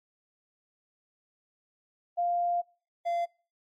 sine / triangle tone pair in turn, 698.5 / 688.1 Hz, F5 / F5, 0 / -26 cents, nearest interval unison, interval 26 cents, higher first, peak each -25 dBFS, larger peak neither, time 2.17-2.62 / 3.05-3.26 s, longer first, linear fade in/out 20 ms, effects noise-tail reverb RT60 0.4 s tail -24 dB re dry + AAC 48 kbps

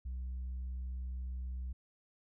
sine tone, 63.2 Hz, B1, 41 cents sharp, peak -35 dBFS, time 0.05-1.73 s, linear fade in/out 10 ms, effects tanh soft clip ceiling -36 dBFS

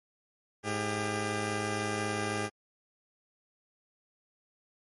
10% pulse tone pair together, 105.95 / 400 Hz, G#2 / G4, +35 / +35 cents, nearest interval octave + major seventh, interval 2300 cents, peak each -25 dBFS, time 0.63-2.5 s, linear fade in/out 50 ms, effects MP3 48 kbps

